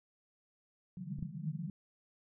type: band-pass noise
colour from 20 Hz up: white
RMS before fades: -41 dBFS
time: 0.97-1.7 s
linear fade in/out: 2 ms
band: 140 to 200 Hz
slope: 96 dB/octave
type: clicks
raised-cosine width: 5 ms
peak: -31 dBFS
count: 2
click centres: 1.189 / 1.227 s
effects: none